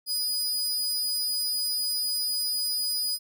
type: tone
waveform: sawtooth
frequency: 4948 Hz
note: D#8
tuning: 10 cents flat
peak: -23 dBFS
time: 0.06-3.19 s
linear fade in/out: 50 ms
effects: none